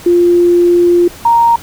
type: tone pair in turn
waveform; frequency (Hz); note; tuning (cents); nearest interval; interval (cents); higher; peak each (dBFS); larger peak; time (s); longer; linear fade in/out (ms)
sine; 349.2 / 932.3; F4 / A#5; 0 / 0; octave + perfect fourth; 1700; second; -5; neither; 0.06-1.08 / 1.25-1.56; first; 5
effects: pink hiss -33 dBFS RMS until 1.62 s